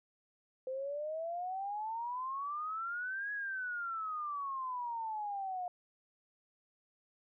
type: exponential two-way sweep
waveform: sine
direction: up then down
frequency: 512 to 1680 to 710 Hz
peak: -36 dBFS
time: 0.67-5.68 s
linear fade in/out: 2 ms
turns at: 3.32 s
effects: none